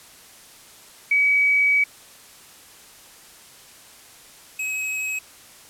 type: tone pair in turn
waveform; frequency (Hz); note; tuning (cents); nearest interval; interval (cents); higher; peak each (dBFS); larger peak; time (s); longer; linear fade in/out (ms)
sine / square; 2274 / 2552; C#7 / D#7; +44 / +43; major second; 199; second; -15 / -25; first; 1.11-1.84 / 4.59-5.19; first; 5
effects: white hiss -47 dBFS RMS until 5.69 s + low-pass 12000 Hz 12 dB/octave